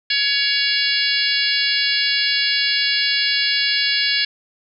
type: harmonic tone with a mistuned harmonic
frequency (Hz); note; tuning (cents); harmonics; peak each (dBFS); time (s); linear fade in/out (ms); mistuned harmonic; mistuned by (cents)
562; C#5; +24; 3 / 4 / 5 / 6 / 7 / 8 / 9; -24 / -24 / -24 / -24 / -24 / -24 / -24; 0.1-4.25; 5; 7; +54
effects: none

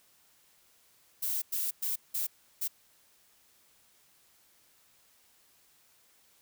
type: noise bursts at uneven times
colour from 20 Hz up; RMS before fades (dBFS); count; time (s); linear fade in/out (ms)
violet; -32; 5; 1.22-1.42 / 1.52-1.71 / 1.82-1.96 / 2.14-2.27 / 2.61-2.68; 10
effects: white hiss -65 dBFS RMS until 6.41 s

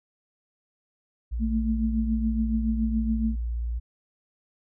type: tone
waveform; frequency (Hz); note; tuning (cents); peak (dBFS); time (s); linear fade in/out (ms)
sine; 58.27; A#1; 0; -26; 1.31-3.8; 20
type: tone with tremolo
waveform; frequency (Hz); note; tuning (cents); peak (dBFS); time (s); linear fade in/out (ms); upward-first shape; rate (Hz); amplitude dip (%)
sine; 222.2; A3; +17; -21; 1.39-3.36; 50; triangle; 7.1; 65
effects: none

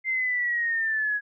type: linear sweep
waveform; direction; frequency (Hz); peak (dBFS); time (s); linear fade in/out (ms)
sine; down; 2093 to 1661.2; -23; 0.04-1.21; 50
effects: none

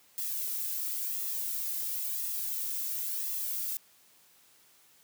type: noise with flanger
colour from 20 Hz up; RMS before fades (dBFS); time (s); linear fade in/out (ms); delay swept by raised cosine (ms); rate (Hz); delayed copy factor
violet; -34; 0.18-3.77; 0; 1.3 to 2.13; 0.96; -0.6
effects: white hiss -62 dBFS RMS until 5.03 s + high-pass 100 Hz 12 dB/octave

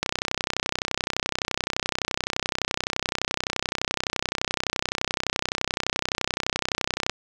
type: click train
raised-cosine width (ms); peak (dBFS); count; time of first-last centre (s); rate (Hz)
0.2; -6; 225; 0.03-7.096; 31.7
effects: 8-bit

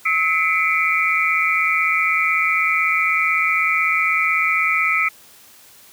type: tone cluster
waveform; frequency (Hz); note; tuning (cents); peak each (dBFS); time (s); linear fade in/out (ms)
sine; 1292 / 2034 / 2220 / 2376; E6 / C7 / C#7 / D7; -35 / -50 / +2 / +20; -21; 0.05-5.09; 10
effects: white hiss -47 dBFS RMS until 5.92 s + high-pass 60 Hz 12 dB/octave

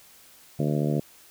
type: harmonic tone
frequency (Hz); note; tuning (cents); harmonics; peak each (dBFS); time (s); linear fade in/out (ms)
74.3; D2; +21; 2 / 3 / 4 / 5 / 6 / 7 / 8 / 9; -25 / -29 / -31 / -33 / -35 / -36 / -37 / -38; 0.59-1; 5
effects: white hiss -53 dBFS RMS until 1.3 s

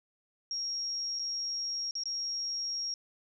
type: tone with dropouts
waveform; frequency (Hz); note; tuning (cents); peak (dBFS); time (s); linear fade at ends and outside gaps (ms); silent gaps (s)
sine; 5588; F8; 0; -32; 0.51-2.94; 1; 1.189-1.194 / 1.91-1.953 / 2.036-2.056
effects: none

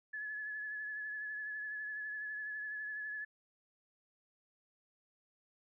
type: tone with vibrato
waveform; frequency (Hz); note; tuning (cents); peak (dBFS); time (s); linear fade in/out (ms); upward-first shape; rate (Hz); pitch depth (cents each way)
sine; 1710; A6; -50; -39; 0.13-3.25; 10; triangle; 12; 34
effects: none

